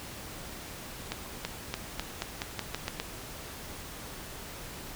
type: accelerating click train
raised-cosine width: 0.2 ms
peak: -14 dBFS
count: 10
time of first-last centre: 1.12-3 s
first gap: 330 ms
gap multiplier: 0.88
effects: pink hiss -43 dBFS RMS until 4.95 s